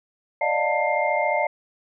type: tone cluster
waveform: sine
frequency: 583 / 617 / 706 / 893 / 2111 Hz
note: D5 / D#5 / F5 / A5 / C7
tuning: -13 / -15 / +19 / +25 / +15 cents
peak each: -26 dBFS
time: 0.41-1.47 s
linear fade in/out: 5 ms
effects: none